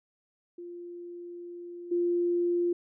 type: tone with level steps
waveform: sine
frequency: 348.5 Hz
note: F4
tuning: 4 cents flat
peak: -39 / -24 dBFS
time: 0.58-2.73 s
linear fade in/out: 5 ms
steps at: 1.91 s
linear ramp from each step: 10 ms
effects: none